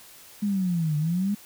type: linear two-way sweep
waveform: sine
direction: down then up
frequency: 210 to 146.7 to 210 Hz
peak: -22 dBFS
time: 0.42-1.35 s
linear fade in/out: 10 ms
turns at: 0.97 s
effects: white hiss -49 dBFS RMS until 1.45 s